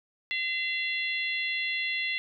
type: harmonic tone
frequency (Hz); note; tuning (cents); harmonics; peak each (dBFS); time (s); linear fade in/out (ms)
683; F5; -39; 3 / 4 / 5 / 6; -30 / -33 / -36 / -40; 0.31-2.18; 0
effects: none